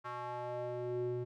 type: tone with band-pass filter sweep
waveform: square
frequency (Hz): 122.6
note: B2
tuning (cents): -12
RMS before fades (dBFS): -39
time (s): 0.04-1.25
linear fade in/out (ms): 20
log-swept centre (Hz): 1200 to 280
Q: 2.9
effects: none